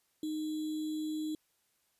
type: tone with sample-and-hold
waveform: sine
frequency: 308.9 Hz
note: D#4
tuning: 12 cents flat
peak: -33 dBFS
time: 0.23-1.35 s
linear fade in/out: 2 ms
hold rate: 3675 Hz
effects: white hiss -75 dBFS RMS until 1.99 s + resampled to 32000 Hz